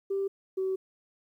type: tone pair in turn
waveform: sine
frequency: 392 / 379.5 Hz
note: G4 / F#4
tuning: 0 / +44 cents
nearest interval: minor second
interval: 56 cents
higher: first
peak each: -26 dBFS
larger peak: neither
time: 0.1-0.28 / 0.57-0.76 s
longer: second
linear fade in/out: 10 ms
effects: tanh soft clip ceiling -22 dBFS + 11-bit